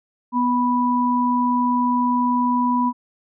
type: tone pair together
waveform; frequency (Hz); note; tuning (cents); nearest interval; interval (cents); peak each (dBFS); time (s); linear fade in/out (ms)
sine; 246.4 / 985; B3 / B5; -4 / -5; 2 octaves; 2399; -19; 0.32-2.93; 50
effects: none